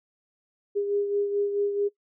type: beating tone pair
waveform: sine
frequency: 405.6 / 410.2 Hz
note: G#4 / G#4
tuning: -41 / -21 cents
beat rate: 4.6 Hz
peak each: -24 / -33 dBFS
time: 0.75-1.89 s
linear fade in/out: 20 ms
effects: noise-tail reverb RT60 0.1 s tail -20 dB re dry